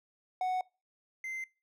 triangle tone pair in turn, 740 / 2076 Hz, F#5 / C7, 0 / -14 cents, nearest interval octave + tritone, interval 1786 cents, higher second, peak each -27 / -35 dBFS, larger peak first, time 0.41-0.61 / 1.24-1.44 s, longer neither, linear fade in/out 2 ms, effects noise-tail reverb RT60 0.3 s tail -24 dB re dry

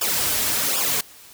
white noise with flanger, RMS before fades -22 dBFS, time 0.01-1.01 s, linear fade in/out 5 ms, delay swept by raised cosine 0.48 to 5.98 ms, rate 1.3 Hz, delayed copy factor -0.9, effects white hiss -46 dBFS RMS until 1.33 s

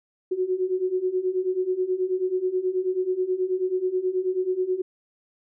sine beating tone pair, 364.1 / 373.4 Hz, F#4 / F#4, -28 / +16 cents, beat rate 9.3 Hz, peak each -27 / -24 dBFS, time 0.31-4.82 s, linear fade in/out 10 ms, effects none

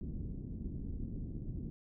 pink low-pass noise, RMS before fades -41 dBFS, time 0.01-1.7 s, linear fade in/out 0 ms, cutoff 290 Hz, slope 24 dB/octave, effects none

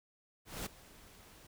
pink noise with ADSR envelope, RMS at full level -39 dBFS, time 0.45-1.47 s, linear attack 210 ms, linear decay 11 ms, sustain -19 dB, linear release 7 ms, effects none

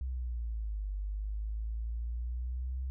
sine exponential two-way sweep, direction down then up, 65.41 to 49.01 to 65.41 Hz, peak -33 dBFS, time 0.01-2.9 s, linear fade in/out 0 ms, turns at 0.92 s, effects none

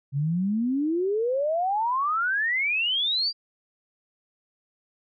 sine exponential sweep, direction up, 133.9 to 4825 Hz, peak -22 dBFS, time 0.12-3.33 s, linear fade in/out 50 ms, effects none

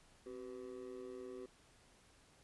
triangle tone with amplitude modulation, 380 Hz, F#4, 46 cents sharp, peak -40 dBFS, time 0.26-1.46 s, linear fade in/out 5 ms, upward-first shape sine, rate 118 Hz, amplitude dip 100%, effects pink hiss -67 dBFS RMS until 2.43 s + resampled to 24000 Hz

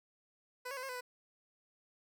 15% pulse tone with pitch steps, 499.9 / 552 / 509 / 538 / 502 / 496.1 Hz, B4 / C#5 / C5 / C5 / B4 / B4, +21 / -7 / -48 / +48 / +28 / +8 cents, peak -34 dBFS, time 0.65-1.01 s, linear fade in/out 10 ms, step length 60 ms, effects none

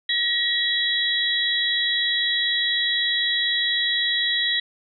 sine tone cluster, 1911 / 3356 / 3876 Hz, A#6 / G#7 / B7, +43 / +17 / -33 cents, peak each -24 dBFS, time 0.09-4.6 s, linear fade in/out 5 ms, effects none

